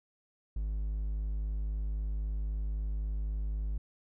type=tone; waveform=triangle; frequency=51.9 Hz; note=G#1; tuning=in tune; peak=-29 dBFS; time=0.56-3.78 s; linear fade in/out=5 ms; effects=none